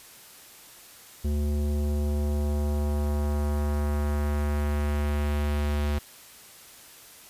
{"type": "tone with low-pass filter sweep", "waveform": "square", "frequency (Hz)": 73.42, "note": "D2", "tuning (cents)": 0, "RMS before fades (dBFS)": -26, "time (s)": [1.24, 5.99], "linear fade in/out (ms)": 10, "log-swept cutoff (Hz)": [350, 4100], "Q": 0.96, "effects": ["white hiss -49 dBFS RMS until 7.29 s", "resampled to 32000 Hz"]}